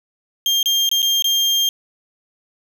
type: tone with dropouts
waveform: 35% pulse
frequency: 3200 Hz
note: G7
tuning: 35 cents sharp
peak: -13 dBFS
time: 0.46-1.69 s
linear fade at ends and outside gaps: 1 ms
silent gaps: 0.629-0.658 / 0.891-0.914 / 1.02-1.027 / 1.223-1.243 s
effects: 9-bit